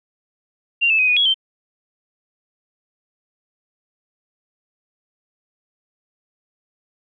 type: tone with pitch steps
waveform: sine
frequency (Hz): 2772 / 2623 / 2515 / 2469 / 3336 / 3120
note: F7 / E7 / D#7 / D#7 / G#7 / G7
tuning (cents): -14 / -9 / +18 / -14 / +7 / -9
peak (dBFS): -13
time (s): 0.81-1.344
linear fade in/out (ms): 20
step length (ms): 89
effects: none